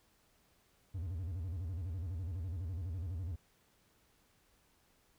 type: tone with vibrato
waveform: triangle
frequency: 87.31 Hz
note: F2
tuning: in tune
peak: -35 dBFS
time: 0.94-3.36 s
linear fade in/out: 10 ms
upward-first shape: square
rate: 12 Hz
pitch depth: 160 cents each way
effects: pink hiss -71 dBFS RMS until 5.18 s